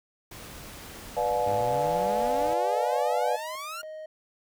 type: noise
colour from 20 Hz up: pink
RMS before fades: -43 dBFS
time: 0.31-2.54 s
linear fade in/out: 5 ms
type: chord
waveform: sine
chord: B diminished seventh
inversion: none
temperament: just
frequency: 493.9 / 592.7 / 711.2 / 853.4 Hz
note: B4 / D5 / F5 / Ab5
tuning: 0 / +16 / +31 / +47 cents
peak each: -29 dBFS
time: 1.16-3.37 s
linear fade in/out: 20 ms
type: exponential sweep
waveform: sawtooth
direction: up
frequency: 96.9 to 1437 Hz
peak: -31 dBFS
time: 1.46-3.82 s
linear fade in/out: 10 ms
type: tone with tremolo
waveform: triangle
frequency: 624 Hz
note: D#5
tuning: 5 cents sharp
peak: -35 dBFS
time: 2.72-4.06 s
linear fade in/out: 5 ms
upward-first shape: square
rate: 1.8 Hz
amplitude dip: 70%
effects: none